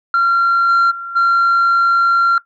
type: tone with level steps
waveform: sine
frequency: 1375 Hz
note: F6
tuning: 27 cents flat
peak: -8 / -6 / -23 / -7 dBFS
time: 0.14-2.38 s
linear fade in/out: 2 ms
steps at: 0.68 / 0.9 / 1.15 s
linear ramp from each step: 20 ms
effects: noise-tail reverb RT60 0.1 s tail -18 dB re dry + tanh soft clip ceiling -8 dBFS